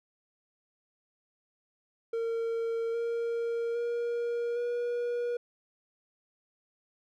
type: tone with pitch steps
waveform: triangle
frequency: 458.5 / 465.7 / 473 / 480.5 Hz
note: A#4 / A#4 / A#4 / B4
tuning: -29 / -2 / +25 / -48 cents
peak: -27 dBFS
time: 2.13-5.37 s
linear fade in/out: 5 ms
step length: 810 ms
effects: none